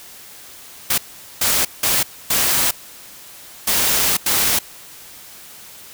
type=noise bursts at uneven times; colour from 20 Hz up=white; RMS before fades=-17 dBFS; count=6; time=0.9-0.98 / 1.41-1.65 / 1.83-2.03 / 2.3-2.71 / 3.67-4.17 / 4.26-4.59 s; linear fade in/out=5 ms; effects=white hiss -40 dBFS RMS until 5.93 s